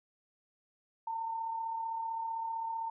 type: tone with amplitude modulation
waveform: sine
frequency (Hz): 906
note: A#5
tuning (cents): -50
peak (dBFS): -32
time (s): 1.07-2.9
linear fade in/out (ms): 5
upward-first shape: sine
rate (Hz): 35.6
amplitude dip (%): 40
effects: none